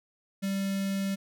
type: tone with notch filter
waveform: square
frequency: 195.4 Hz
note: G3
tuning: 5 cents flat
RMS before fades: -30 dBFS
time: 0.42-1.16 s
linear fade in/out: 20 ms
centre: 900 Hz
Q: 0.87
effects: none